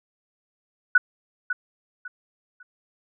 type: tone with echo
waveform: sine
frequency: 1480 Hz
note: F#6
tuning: in tune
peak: -11 dBFS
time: 0.95-0.98 s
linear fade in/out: 5 ms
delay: 550 ms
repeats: 3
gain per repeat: -11 dB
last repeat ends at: 2.63 s
effects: none